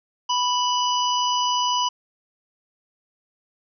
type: harmonic tone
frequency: 987.8 Hz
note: B5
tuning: in tune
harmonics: 1 / 3 / 5 / 6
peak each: -21 / -25 / -31 / -31 dBFS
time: 0.29-1.89 s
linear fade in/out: 10 ms
effects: none